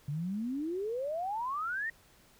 sine exponential sweep, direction up, 138.59 to 1897 Hz, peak -32 dBFS, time 0.08-1.9 s, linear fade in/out 5 ms, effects pink hiss -62 dBFS RMS until 2.39 s

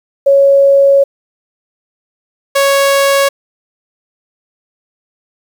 sine / sawtooth tone pair in turn, 554.4 / 554.4 Hz, C#5 / C#5, 0 / 0 cents, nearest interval unison, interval 0 cents, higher neither, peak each -4 dBFS, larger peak neither, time 0.26-1.04 / 2.55-3.29 s, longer first, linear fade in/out 10 ms, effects 7-bit

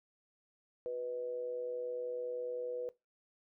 sine tone with amplitude modulation, 493.9 Hz, B4, in tune, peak -33 dBFS, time 0.86-2.89 s, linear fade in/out 0 ms, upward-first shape sine, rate 130 Hz, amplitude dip 55%, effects noise-tail reverb RT60 0.2 s tail -19 dB re dry

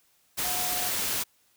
sine tone in noise, 725 Hz, F#5, 35 cents flat, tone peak -36 dBFS, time 0.43-0.89 s, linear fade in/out 20 ms, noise white, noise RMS -29 dBFS, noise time 0.37-1.24 s, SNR -10 dB, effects white hiss -66 dBFS RMS until 1.56 s

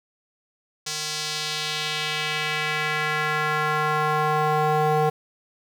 square tone with band-pass filter sweep, 153 Hz, D#3, 29 cents flat, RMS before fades -24 dBFS, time 0.86-5.1 s, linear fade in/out 10 ms, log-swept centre 5700 to 660 Hz, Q 1.6, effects 7-bit

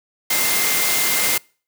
sine tone in noise, 2093 Hz, C7, in tune, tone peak -25 dBFS, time 0.3-1.38 s, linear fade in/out 5 ms, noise white, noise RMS -19 dBFS, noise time 0.3-1.38 s, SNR -9 dB, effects noise-tail reverb RT60 0.4 s tail -26 dB re dry + high-pass 150 Hz 12 dB/octave

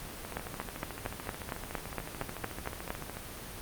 two click trains, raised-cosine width 0.5 ms, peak -24 / -17 dBFS, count 41 / 12, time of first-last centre 0.25-3.17 / 0.37-2.905 s, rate 13.7 / 4.34 Hz, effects pink hiss -43 dBFS RMS until 3.61 s + Opus 32 kbps

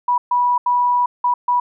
sine tone bursts at uneven times, 978 Hz, B5, 17 cents flat, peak -13 dBFS, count 5, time 0.08-0.18 / 0.31-0.58 / 0.66-1.06 / 1.24-1.34 / 1.48-1.6 s, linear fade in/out 5 ms, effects none

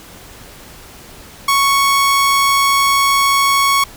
sawtooth tone, 1108.7 Hz, C#6, in tune, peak -7 dBFS, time 1.48-3.84 s, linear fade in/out 5 ms, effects pink hiss -38 dBFS RMS until 3.96 s

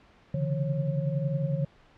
sine tone cluster, 135.5 / 146.4 / 168 / 545 Hz, C#3 / D3 / E3 / C#5, -39 / -5 / +33 / -29 cents, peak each -33 / -28 / -32 / -35 dBFS, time 0.34-1.65 s, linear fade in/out 5 ms, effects pink hiss -58 dBFS RMS until 1.97 s + low-pass 3000 Hz 12 dB/octave

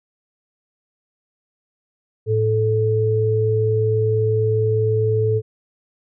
sine tone pair together, 109.45 / 435.8 Hz, A2 / A4, -9 / -17 cents, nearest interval 2 octaves, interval 2392 cents, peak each -18 dBFS, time 2.26-5.42 s, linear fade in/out 50 ms, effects none

